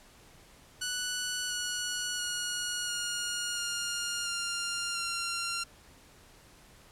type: tone with pitch steps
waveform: 10% pulse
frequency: 1480 / 1463 / 1446.2 / 1429.6 / 1413.2 / 1396.9 / 1380.9 Hz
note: F#6 / F#6 / F#6 / F6 / F6 / F6 / F6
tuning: 0 / -20 / -40 / +40 / +20 / 0 / -20 cents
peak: -23 dBFS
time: 0.81-5.64 s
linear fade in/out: 10 ms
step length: 690 ms
effects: pink hiss -57 dBFS RMS until 6.91 s + low-pass 12000 Hz 12 dB/octave